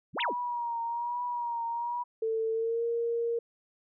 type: exponential two-way sweep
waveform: sine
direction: up then down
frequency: 94.9 to 3799 to 169.9 Hz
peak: -29 dBFS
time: 0.13-0.34 s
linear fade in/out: 50 ms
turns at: 0.21 s
type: tone with vibrato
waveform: sine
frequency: 951 Hz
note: A#5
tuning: 34 cents sharp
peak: -30 dBFS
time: 0.19-2.04 s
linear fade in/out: 20 ms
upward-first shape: triangle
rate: 1.2 Hz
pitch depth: 50 cents each way
type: tone with pitch glide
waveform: sine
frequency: 446.3 to 466.6 Hz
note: A4 to A#4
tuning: +25 to +2 cents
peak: -27 dBFS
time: 2.22-3.39 s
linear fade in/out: 5 ms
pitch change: +77 cents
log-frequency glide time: 2.51-2.84 s
effects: none